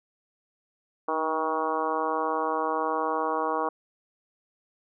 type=harmonic tone with a mistuned harmonic; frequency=158.9 Hz; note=D#3; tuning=37 cents sharp; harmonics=2 / 3 / 4 / 5 / 6 / 7 / 8 / 9; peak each=-35 / -31 / -34 / -32 / -32 / -30 / -39 / -41 dBFS; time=1.08-3.69 s; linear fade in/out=5 ms; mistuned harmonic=2; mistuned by=-31 cents; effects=none